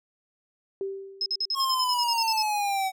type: tone with exponential decay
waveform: sine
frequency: 390 Hz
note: G4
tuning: 9 cents flat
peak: -26 dBFS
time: 0.81-1.6 s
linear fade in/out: 1 ms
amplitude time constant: 170 ms
type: tone bursts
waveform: sine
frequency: 5150 Hz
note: E8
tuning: 41 cents flat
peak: -24 dBFS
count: 13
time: 1.21-2.424 s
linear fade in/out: 2 ms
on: 50 ms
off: 47 ms
type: exponential sweep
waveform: square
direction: down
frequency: 1095 to 753 Hz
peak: -25 dBFS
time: 1.54-2.92 s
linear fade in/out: 50 ms
effects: none